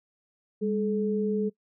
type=tone pair together; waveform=sine; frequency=202.3 / 429.2 Hz; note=G#3 / A4; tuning=-45 / -43 cents; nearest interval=octave + minor second; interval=1302 cents; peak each=-27 dBFS; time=0.61-1.5 s; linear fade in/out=20 ms; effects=noise-tail reverb RT60 0.1 s tail -22 dB re dry